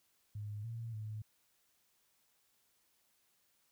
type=tone with pitch steps; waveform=sine; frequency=104.5 / 115.1 / 107.8 Hz; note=G#2 / A#2 / A2; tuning=+11 / -22 / -35 cents; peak=-40 dBFS; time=0.35-1.22 s; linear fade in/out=5 ms; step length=290 ms; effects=white hiss -75 dBFS RMS until 3.71 s